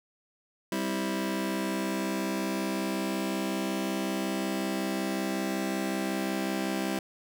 sawtooth chord, C major, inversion second, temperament just, 196.22 / 261.6 / 327 Hz, G3 / C4 / E4, +2 / 0 / -14 cents, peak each -28 / -31 / -29 dBFS, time 0.72-6.99 s, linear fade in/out 2 ms, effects none

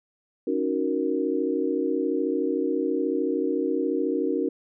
sine chord, D# minor seventh, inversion third, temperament equal, 277.2 / 311.1 / 370 / 466.2 Hz, C#4 / D#4 / F#4 / A#4, 0 / 0 / 0 / 0 cents, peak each -28 dBFS, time 0.47-4.49 s, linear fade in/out 5 ms, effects none

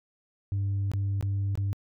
sine tone with dropouts, 99 Hz, G2, 18 cents sharp, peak -23 dBFS, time 0.52-1.73 s, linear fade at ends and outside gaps 0 ms, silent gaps 0.916-0.936 / 1.21-1.226 / 1.554-1.575 s, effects tanh soft clip ceiling -24 dBFS

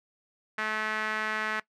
sawtooth tone with band-pass filter, 216.1 Hz, A3, 31 cents flat, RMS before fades -31 dBFS, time 0.58-1.6 s, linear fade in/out 5 ms, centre 1700 Hz, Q 2.7, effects noise-tail reverb RT60 0.1 s tail -19 dB re dry

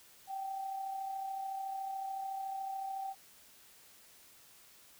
sine tone with amplitude modulation, 776 Hz, G5, 18 cents flat, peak -35 dBFS, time 0.27-3.15 s, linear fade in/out 50 ms, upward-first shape sine, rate 33.8 Hz, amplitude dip 40%, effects white hiss -60 dBFS RMS until 4.99 s

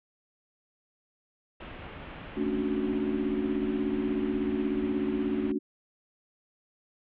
pink low-pass noise, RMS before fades -43 dBFS, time 1.6-5.52 s, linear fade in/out 5 ms, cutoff 3200 Hz, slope 48 dB/octave
sine chord, D major seventh, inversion second, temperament equal, 220 / 277.2 / 293.7 / 370 Hz, A3 / C#4 / D4 / F#4, 0 / 0 / 0 / 0 cents, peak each -32 dBFS, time 2.36-5.59 s, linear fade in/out 20 ms
effects none

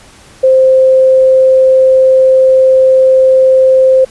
sine tone, 523.3 Hz, C5, in tune, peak -3 dBFS, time 0.43-4.05 s, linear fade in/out 10 ms, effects pink hiss -39 dBFS RMS until 4.1 s + resampled to 24000 Hz

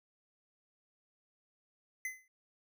square tone with exponential decay, 2039 Hz, C7, 45 cents flat, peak -34 dBFS, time 2.05-2.28 s, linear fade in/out 2 ms, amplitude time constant 48 ms, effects none

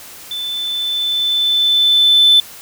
sine tone with level ramp, 3520 Hz, A7, in tune, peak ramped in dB -21 to -4 dBFS, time 0.31-2.4 s, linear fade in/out 2 ms, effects tanh soft clip ceiling -3 dBFS + white hiss -36 dBFS RMS until 2.61 s

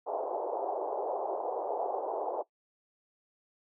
white band-pass noise, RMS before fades -34 dBFS, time 0.06-2.43 s, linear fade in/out 20 ms, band 380 to 870 Hz, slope 48 dB/octave, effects noise-tail reverb RT60 0.1 s tail -18 dB re dry

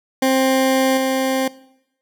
20% pulse tone with level steps, 263.7 Hz, C4, 14 cents sharp, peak -9 / -12 dBFS, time 0.22-1.48 s, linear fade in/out 5 ms, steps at 0.97 s, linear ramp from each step 5 ms, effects noise-tail reverb RT60 0.8 s tail -20 dB re dry

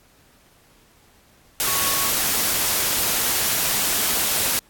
sine tone in noise, 1108.7 Hz, C#6, in tune, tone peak -30 dBFS, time 1.67-2.09 s, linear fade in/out 0 ms, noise white, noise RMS -21 dBFS, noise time 1.6-4.59 s, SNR -12 dB, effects pink hiss -56 dBFS RMS until 4.69 s + AAC 64 kbps

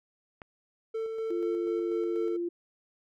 click, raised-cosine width 0.5 ms, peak -28 dBFS, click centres 0.418 s
triangle tone with tremolo, 446.3 Hz, A4, 25 cents sharp, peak -28 dBFS, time 0.94-2.37 s, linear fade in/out 10 ms, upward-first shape square, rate 4.1 Hz, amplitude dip 30%
sine tone, 345.5 Hz, F4, 19 cents flat, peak -29 dBFS, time 1.3-2.49 s, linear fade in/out 10 ms
effects none

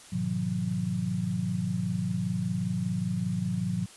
sine chord, G# minor seventh, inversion none, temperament equal with one note detuned, 103.83 / 123.47 / 155.56 / 180.67 Hz, G#2 / B2 / D#3 / F#3, 0 / 0 / 0 / -41 cents, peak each -35 / -34 / -35 / -29 dBFS, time 0.12-3.86 s, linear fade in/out 10 ms, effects white hiss -50 dBFS RMS until 3.96 s + resampled to 24000 Hz

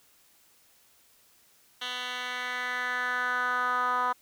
10% pulse tone with band-pass filter sweep, 248.9 Hz, B3, 14 cents sharp, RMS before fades -30 dBFS, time 1.81-4.13 s, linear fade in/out 10 ms, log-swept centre 2900 to 1100 Hz, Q 3.5, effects white hiss -62 dBFS RMS until 4.21 s

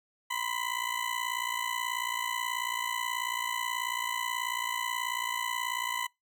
20% pulse ring-modulated tone, 1002 Hz, B5, 25 cents sharp, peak -23 dBFS, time 0.3-6.07 s, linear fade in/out 10 ms, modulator 29.2 Hz, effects noise-tail reverb RT60 0.2 s tail -25 dB re dry

